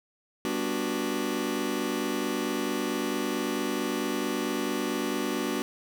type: chord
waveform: sawtooth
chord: G major seventh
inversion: none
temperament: just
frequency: 196 / 245 / 294 / 367.5 Hz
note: G3 / B3 / D4 / F#4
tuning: 0 / -14 / +2 / -12 cents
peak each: -32 / -28 / -28 / -28 dBFS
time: 0.45-5.62 s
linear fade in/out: 0 ms
effects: none